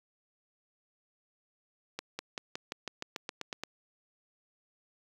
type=accelerating click train; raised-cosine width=0.2 ms; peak=-19 dBFS; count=12; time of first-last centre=1.99-3.636 s; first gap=200 ms; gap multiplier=0.94; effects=high-pass 80 Hz 12 dB/octave + 8-bit